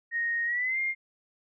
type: tone with pitch glide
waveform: sine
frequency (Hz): 1864.7 to 2117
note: A#6 to C7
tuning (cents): 0 to +20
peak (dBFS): -26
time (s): 0.11-0.95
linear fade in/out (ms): 50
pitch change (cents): +220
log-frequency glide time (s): 0.45-0.79
effects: none